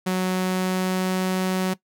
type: tone with pitch glide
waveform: sawtooth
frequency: 185 to 186.39 Hz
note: F#3 to F#3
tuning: 0 to +13 cents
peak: -17 dBFS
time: 0.06-1.74 s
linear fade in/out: 10 ms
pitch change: +13 cents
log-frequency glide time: 0.32-1.46 s
effects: noise-tail reverb RT60 0.1 s tail -18 dB re dry